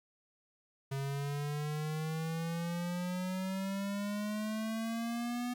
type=exponential sweep; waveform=square; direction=up; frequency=135.8 to 246.9 Hz; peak=-35 dBFS; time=0.91-5.54 s; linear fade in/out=10 ms; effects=12-bit